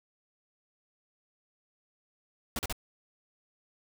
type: noise bursts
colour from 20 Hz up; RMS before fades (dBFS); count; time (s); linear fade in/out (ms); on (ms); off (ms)
pink; -33; 3; 2.56-2.726; 2; 30; 38
effects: none